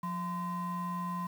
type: ring-modulated tone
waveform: triangle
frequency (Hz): 425.1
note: G#4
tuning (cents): +40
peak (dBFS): -28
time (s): 0.03-1.27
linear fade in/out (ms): 5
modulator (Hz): 603
effects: 9-bit